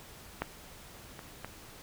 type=clicks; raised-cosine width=0.5 ms; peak=-16 / -28 / -23 dBFS; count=3; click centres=0.42 / 1.192 / 1.446 s; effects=pink hiss -51 dBFS RMS until 1.82 s